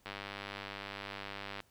click train, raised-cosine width 0.3 ms, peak -25 dBFS, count 155, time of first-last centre 0.06-1.603 s, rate 99.8 Hz, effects pink hiss -69 dBFS RMS until 1.7 s

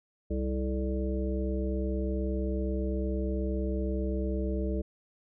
harmonic tone with a mistuned harmonic, 65.41 Hz, C2, in tune, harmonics 1 / 3 / 5 / 7 / 9, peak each -30 / -35 / -36 / -37 / -40 dBFS, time 0.3-4.82 s, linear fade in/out 10 ms, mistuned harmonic 7, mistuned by -87 cents, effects none

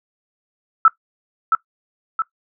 sine tone with echo, 1318.5 Hz, E6, in tune, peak -6 dBFS, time 0.85-0.88 s, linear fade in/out 2 ms, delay 670 ms, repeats 2, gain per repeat -5 dB, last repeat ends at 2.22 s, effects noise-tail reverb RT60 0.1 s tail -17 dB re dry

